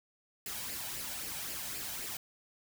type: noise with flanger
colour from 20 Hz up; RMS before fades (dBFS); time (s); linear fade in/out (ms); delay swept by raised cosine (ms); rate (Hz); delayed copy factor
white; -40; 0.46-2.17; 2; 0.4 to 1.31; 3.8; +0.5
effects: none